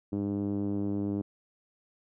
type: tone with low-pass filter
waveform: 5% pulse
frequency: 101 Hz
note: G#2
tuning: 48 cents flat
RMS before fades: -31 dBFS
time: 0.12-1.22 s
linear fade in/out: 10 ms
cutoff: 280 Hz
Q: 2.4
effects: none

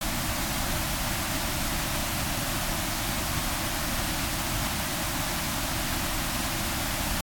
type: band-stop noise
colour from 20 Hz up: pink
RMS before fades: -29 dBFS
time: 0.01-7.21 s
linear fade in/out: 5 ms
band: 350 to 560 Hz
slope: 96 dB/octave
effects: AAC 64 kbps

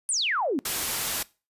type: exponential sweep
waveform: sine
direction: down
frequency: 9956 to 244.7 Hz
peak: -23 dBFS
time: 0.09-0.59 s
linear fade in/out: 0 ms
type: noise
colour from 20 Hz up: white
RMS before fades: -28 dBFS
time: 0.65-1.23 s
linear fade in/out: 5 ms
effects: noise-tail reverb RT60 0.3 s tail -21 dB re dry + resampled to 32000 Hz

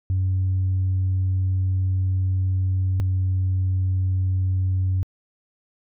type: tone pair in turn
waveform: sine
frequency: 93.7 / 93.37 Hz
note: F#2 / F#2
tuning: +22 / +16 cents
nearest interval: unison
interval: 6 cents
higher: first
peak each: -17 dBFS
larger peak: neither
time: 0.1-3 / 3-5.03 s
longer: first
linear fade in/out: 0 ms
effects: tanh soft clip ceiling -16 dBFS

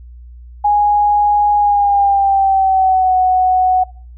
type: tone with pitch glide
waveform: sine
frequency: 827 to 741 Hz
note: G#5 to F#5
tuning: -8 to +2 cents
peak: -9 dBFS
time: 0.64-3.84 s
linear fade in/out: 10 ms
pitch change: -190 cents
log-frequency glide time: 1.57-3.16 s
effects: noise-tail reverb RT60 0.5 s tail -23 dB re dry + added 60 Hz sine -33 dBFS peak until 4.17 s

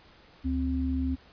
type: tone pair together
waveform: sine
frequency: 73.11 / 261.6 Hz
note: D2 / C4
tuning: -7 / 0 cents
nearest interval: octave + minor seventh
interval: 2207 cents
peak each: -29 / -28 dBFS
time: 0.44-1.16 s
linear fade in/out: 20 ms
effects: pink hiss -56 dBFS RMS until 1.32 s + resampled to 11025 Hz

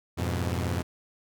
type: chord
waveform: sawtooth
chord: F diminished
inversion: none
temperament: equal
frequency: 87.31 / 103.83 / 123.47 Hz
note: F2 / Ab2 / Cb3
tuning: 0 / 0 / 0 cents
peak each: -25 / -30 / -29 dBFS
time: 0.17-0.83 s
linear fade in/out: 20 ms
effects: none

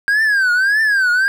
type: tone with vibrato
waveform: triangle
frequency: 1600 Hz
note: G6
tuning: 35 cents sharp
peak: -10 dBFS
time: 0.08-1.28 s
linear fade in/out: 0 ms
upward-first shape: triangle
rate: 1.7 Hz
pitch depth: 200 cents each way
effects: none

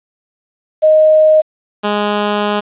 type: tone pair in turn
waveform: sine / 10% pulse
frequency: 622.3 / 207.3 Hz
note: D#5 / G#3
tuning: 0 / -3 cents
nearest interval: octave + perfect fifth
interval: 1903 cents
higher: first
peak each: -5 dBFS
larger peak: neither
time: 0.82-1.42 / 1.83-2.61 s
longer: second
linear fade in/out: 20 ms
effects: resampled to 8000 Hz + 7-bit

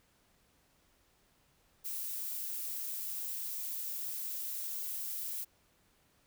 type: noise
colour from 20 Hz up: violet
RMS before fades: -39 dBFS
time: 1.84-5.45 s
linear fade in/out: 20 ms
effects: pink hiss -70 dBFS RMS until 6.26 s

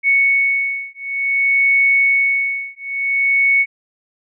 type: beating tone pair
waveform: sine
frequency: 2217 / 2217.55 Hz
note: C#7 / C#7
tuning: 0 / 0 cents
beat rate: 0.55 Hz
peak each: -16 dBFS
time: 0.03-3.66 s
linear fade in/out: 50 ms
effects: none

